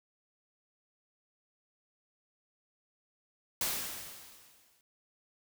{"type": "noise with exponential decay", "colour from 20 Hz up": "white", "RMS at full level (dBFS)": -31, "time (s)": [3.61, 4.81], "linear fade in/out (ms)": 2, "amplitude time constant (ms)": 260, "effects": []}